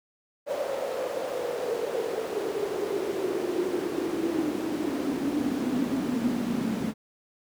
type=noise with high-pass filter sweep; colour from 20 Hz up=brown; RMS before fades=-29 dBFS; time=0.46-6.94 s; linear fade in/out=50 ms; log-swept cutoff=570 to 220 Hz; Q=7.3; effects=none